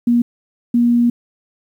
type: tone bursts at uneven times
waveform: sine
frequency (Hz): 238.5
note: A#3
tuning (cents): +40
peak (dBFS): -10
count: 2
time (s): 0.07-0.22 / 0.74-1.1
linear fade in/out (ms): 5
effects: 8-bit